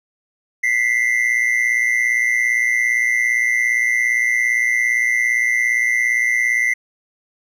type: tone pair together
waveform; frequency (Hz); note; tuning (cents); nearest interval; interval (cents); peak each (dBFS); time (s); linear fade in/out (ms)
triangle; 1975.5 / 2093; B6 / C7; 0 / 0; minor second; 100; -16; 0.63-6.74; 10
effects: none